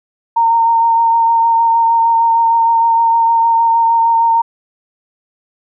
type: tone with vibrato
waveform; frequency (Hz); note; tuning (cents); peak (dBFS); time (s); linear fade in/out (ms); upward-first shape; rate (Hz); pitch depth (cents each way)
sine; 919; A#5; -25; -8; 0.36-4.42; 10; sine; 6.5; 15
effects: none